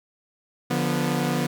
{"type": "tone cluster", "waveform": "sawtooth", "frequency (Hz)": [146.4, 175.4, 244.6], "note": ["D3", "F3", "B3"], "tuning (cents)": [-5, 8, -16], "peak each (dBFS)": [-23, -23, -22], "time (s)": [0.7, 1.47], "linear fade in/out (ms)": 10, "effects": []}